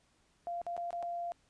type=tone with dropouts; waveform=sine; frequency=692 Hz; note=F5; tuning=16 cents flat; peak=-35 dBFS; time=0.47-1.32 s; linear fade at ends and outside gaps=0 ms; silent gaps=0.616-0.666 / 0.766-0.777 / 0.906-0.929 / 1.026-1.03 s; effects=pink hiss -71 dBFS RMS until 1.49 s + resampled to 22050 Hz